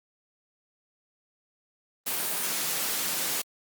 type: high-pass noise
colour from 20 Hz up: white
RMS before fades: -29 dBFS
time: 2.06-3.42 s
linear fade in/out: 10 ms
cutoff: 130 Hz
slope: 96 dB/octave
effects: Opus 32 kbps